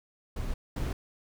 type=noise bursts at uneven times; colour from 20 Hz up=brown; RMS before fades=-32 dBFS; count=2; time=0.36-0.54 / 0.76-0.93 s; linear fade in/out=5 ms; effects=none